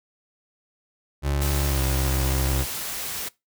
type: tone with pitch glide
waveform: 30% pulse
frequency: 70.6 to 66.25 Hz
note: C#2 to C2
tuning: +32 to +22 cents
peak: -19 dBFS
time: 1.22-2.66 s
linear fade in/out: 50 ms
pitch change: -110 cents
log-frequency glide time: 1.67-1.77 s
type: noise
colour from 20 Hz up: white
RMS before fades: -31 dBFS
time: 1.41-3.29 s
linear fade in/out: 10 ms
effects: noise-tail reverb RT60 0.2 s tail -21 dB re dry